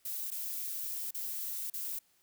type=noise with dropouts; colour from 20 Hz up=violet; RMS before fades=-38 dBFS; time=0.05-1.99 s; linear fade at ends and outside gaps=5 ms; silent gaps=0.305-0.315 / 1.109-1.145 / 1.701-1.737 s; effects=white hiss -70 dBFS RMS until 2.22 s